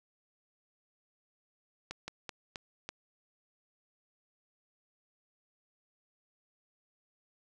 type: slowing click train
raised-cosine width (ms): 0.2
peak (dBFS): -22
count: 5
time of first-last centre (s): 1.91-2.89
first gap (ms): 170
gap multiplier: 1.25
effects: none